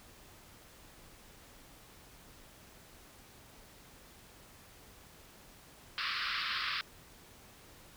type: band-pass noise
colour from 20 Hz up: pink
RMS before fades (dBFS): -36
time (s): 5.98-6.81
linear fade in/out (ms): 0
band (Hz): 1100 to 5100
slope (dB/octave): 96
effects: pink hiss -57 dBFS RMS until 7.96 s